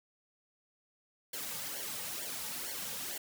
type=noise with flanger; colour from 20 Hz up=white; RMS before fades=-40 dBFS; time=1.33-3.18 s; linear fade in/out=5 ms; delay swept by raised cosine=0.78 to 2.98 ms; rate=2.2 Hz; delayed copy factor=-0.75; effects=none